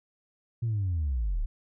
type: linear sweep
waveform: sine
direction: down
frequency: 119.8 to 30.89 Hz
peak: -24 dBFS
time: 0.62-1.46 s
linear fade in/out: 10 ms
effects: tanh soft clip ceiling -23 dBFS